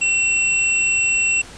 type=tone pair together; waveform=sine; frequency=2718 / 7739 Hz; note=F7 / B8; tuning=-48 / -36 cents; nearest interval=octave + tritone; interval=1812 cents; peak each=-16 / -22 dBFS; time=0.01-1.42 s; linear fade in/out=10 ms; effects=pink hiss -39 dBFS RMS until 1.57 s + resampled to 22050 Hz